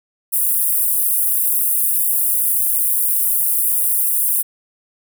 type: high-pass noise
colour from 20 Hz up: pink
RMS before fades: -17 dBFS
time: 0.32-4.43 s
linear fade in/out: 20 ms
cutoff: 9700 Hz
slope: 48 dB/octave
effects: none